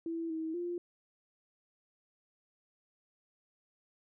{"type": "tone with pitch steps", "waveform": "sine", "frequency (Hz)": [330.9, 320.4, 349.3], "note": ["E4", "E4", "F4"], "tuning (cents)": [7, -49, 0], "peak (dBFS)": -34, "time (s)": [0.06, 0.78], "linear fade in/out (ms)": 2, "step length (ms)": 240, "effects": []}